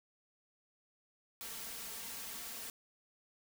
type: noise with comb filter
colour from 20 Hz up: white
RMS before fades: -45 dBFS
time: 1.41-2.7 s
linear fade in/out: 0 ms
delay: 4.4 ms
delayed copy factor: +0.6
effects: none